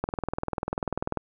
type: click train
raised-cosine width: 1 ms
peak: -13 dBFS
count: 24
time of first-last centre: 0.04-1.173 s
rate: 20.3 Hz
effects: none